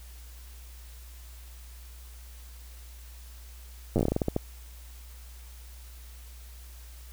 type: slowing click train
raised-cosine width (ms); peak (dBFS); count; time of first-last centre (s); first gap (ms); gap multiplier
2; -12; 13; 3.96-4.364; 9; 1.22
effects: added 60 Hz sine -44 dBFS peak until 7.12 s + white hiss -54 dBFS RMS until 7.12 s